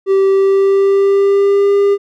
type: tone with pitch glide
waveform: triangle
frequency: 388.3 to 401.5 Hz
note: G4 to G4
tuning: -16 to +41 cents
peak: -6 dBFS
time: 0.06-1.98 s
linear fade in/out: 50 ms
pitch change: +57 cents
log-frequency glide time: 0.29-1.73 s
effects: none